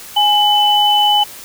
sine tone pair together, 830.6 / 3001 Hz, G#5 / F#7, 0 / +24 cents, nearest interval octave + minor seventh, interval 2224 cents, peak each -12 dBFS, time 0.16-1.24 s, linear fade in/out 10 ms, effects white hiss -34 dBFS RMS until 1.44 s

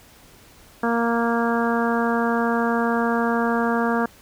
harmonic tone, 233.1 Hz, A#3, in tune, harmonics 1 / 2 / 3 / 4 / 5 / 6 / 7, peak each -22 / -25 / -27 / -28 / -29 / -30 / -30 dBFS, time 0.83-4.06 s, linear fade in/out 5 ms, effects pink hiss -50 dBFS RMS until 4.21 s

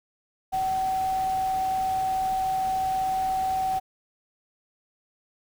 sine tone in noise, 759 Hz, F#5, 44 cents sharp, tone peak -23 dBFS, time 0.52-3.8 s, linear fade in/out 20 ms, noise pink, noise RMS -41 dBFS, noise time 0.52-3.8 s, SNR +15 dB, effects none

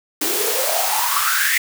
white noise with high-pass filter sweep, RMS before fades -19 dBFS, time 0.21-1.58 s, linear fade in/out 5 ms, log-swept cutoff 310 to 2000 Hz, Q 9.6, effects none

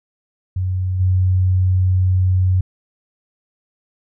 sine tone with level steps, 92.5 Hz, F#2, in tune, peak -17 / -12 dBFS, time 0.56-2.61 s, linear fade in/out 5 ms, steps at 0.99 s, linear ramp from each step 20 ms, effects none

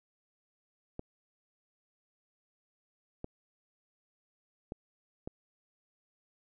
clicks, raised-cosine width 2 ms, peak -25 dBFS, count 4, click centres 0.994 / 3.244 / 4.721 / 5.275 s, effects none

